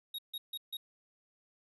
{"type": "tone bursts", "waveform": "square", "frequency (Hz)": 3769, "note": "A#7", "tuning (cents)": 18, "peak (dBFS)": -38, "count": 4, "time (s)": [0.14, 0.77], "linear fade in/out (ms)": 5, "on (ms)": 45, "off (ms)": 150, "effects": ["resampled to 32000 Hz"]}